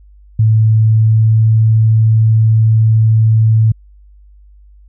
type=tone with pitch glide; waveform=sine; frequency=110 to 110.83 Hz; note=A2 to A2; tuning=0 to +13 cents; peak=-6 dBFS; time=0.39-3.72 s; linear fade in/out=5 ms; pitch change=+13 cents; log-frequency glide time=0.77-1.45 s; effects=added 50 Hz sine -39 dBFS peak until 4.88 s